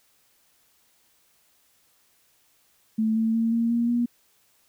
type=tone with pitch steps; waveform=sine; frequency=220 / 223.7 / 227.5 / 231.3 / 235.2 / 239.2 Hz; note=A3 / A3 / A#3 / A#3 / A#3 / A#3; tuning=0 / +29 / -42 / -13 / +16 / +45 cents; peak=-20 dBFS; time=2.98-4.06 s; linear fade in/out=10 ms; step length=180 ms; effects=white hiss -64 dBFS RMS until 4.68 s